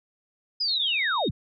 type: linear sweep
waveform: sine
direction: down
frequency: 5060 to 49 Hz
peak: -23 dBFS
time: 0.6-1.31 s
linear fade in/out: 10 ms
type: tone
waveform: sine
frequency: 3722 Hz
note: A#7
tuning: 3 cents flat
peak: -30 dBFS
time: 0.68-1.29 s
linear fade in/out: 10 ms
effects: none